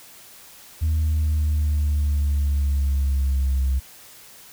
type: exponential sweep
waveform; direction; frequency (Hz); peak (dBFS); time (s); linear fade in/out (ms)
sine; down; 79.1 to 65.41; -16; 0.81-3.8; 20
effects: tanh soft clip ceiling -16 dBFS + white hiss -46 dBFS RMS until 4.52 s